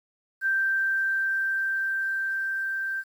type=tone with level ramp; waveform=sine; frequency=1568 Hz; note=G6; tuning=in tune; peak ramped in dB=-21 to -27 dBFS; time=0.41-3.04 s; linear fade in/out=50 ms; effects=9-bit